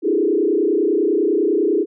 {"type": "tone with frequency modulation", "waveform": "sine", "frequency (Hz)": 370, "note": "F#4", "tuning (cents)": 0, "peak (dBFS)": -14, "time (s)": [0.02, 1.86], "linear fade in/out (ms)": 50, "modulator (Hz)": 30, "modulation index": 2.2, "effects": []}